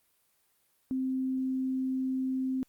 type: tone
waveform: sine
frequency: 261.1 Hz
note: C4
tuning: 3 cents flat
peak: -28 dBFS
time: 0.91-2.63 s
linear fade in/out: 0 ms
effects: white hiss -71 dBFS RMS until 2.68 s + Opus 32 kbps